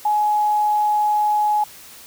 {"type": "tone", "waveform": "sine", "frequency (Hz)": 841, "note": "G#5", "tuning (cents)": 22, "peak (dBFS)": -15, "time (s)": [0.05, 1.64], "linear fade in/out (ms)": 5, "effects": ["white hiss -42 dBFS RMS until 2.06 s"]}